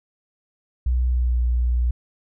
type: tone with pitch glide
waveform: sine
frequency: 62 to 60.44 Hz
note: B1 to B1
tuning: +7 to -37 cents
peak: -17 dBFS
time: 0.86-1.91 s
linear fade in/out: 5 ms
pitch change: -44 cents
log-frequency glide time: 1.09-1.39 s
effects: none